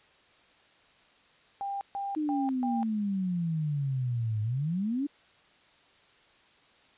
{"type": "tone bursts", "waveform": "sine", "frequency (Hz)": 796, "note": "G5", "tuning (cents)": 26, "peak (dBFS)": -31, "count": 4, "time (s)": [1.61, 2.83], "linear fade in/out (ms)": 0, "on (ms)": 200, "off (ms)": 140}
{"type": "exponential two-way sweep", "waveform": "sine", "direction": "down then up", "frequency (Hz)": [312.5, 105, 297.1], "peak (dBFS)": -27, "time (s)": [2.16, 5.07], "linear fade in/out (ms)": 10, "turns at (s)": 4.42}
{"effects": ["white hiss -61 dBFS RMS until 6.97 s", "resampled to 8000 Hz"]}